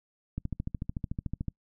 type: click train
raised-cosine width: 5 ms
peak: -20 dBFS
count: 16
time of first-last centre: 0.38-1.483 s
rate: 13.6 Hz
effects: noise-tail reverb RT60 0.1 s tail -26 dB re dry